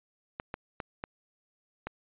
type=clicks; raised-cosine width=0.5 ms; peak=-20 dBFS; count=5; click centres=0.399 / 0.541 / 0.802 / 1.039 / 1.87 s; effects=resampled to 8000 Hz